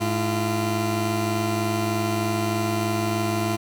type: tone pair together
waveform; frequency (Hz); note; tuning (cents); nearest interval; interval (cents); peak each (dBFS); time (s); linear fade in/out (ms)
20% pulse; 106.36 / 342.4; G#2 / F4; +42 / -34; octave + minor sixth; 2024; -20 / -20; 0-3.57; 20
effects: none